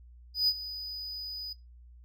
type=tone with ADSR envelope; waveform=triangle; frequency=4972 Hz; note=D#8; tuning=2 cents flat; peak=-20 dBFS; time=0.34-1.53 s; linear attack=140 ms; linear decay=50 ms; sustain=-15 dB; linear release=4 ms; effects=noise-tail reverb RT60 0.2 s tail -20 dB re dry + added 60 Hz sine -50 dBFS peak until 2.04 s